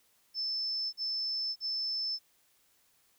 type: tone bursts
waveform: sine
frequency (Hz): 5274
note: E8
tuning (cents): 0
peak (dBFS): -31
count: 3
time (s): 0.34-2.192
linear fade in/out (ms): 50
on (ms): 590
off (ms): 41
effects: white hiss -69 dBFS RMS until 3.18 s